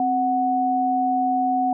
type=tone pair together; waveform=sine; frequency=261.6 / 739.9 Hz; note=C4 / F#5; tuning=0 / 0 cents; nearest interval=octave + tritone; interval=1800 cents; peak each=-24 / -19 dBFS; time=0-1.73 s; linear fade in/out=2 ms; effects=none